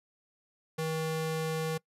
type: ring-modulated tone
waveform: square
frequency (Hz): 319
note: D#4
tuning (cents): +43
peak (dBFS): -28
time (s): 0.78-1.78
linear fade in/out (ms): 10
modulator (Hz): 160
effects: noise-tail reverb RT60 0.1 s tail -23 dB re dry + resampled to 32000 Hz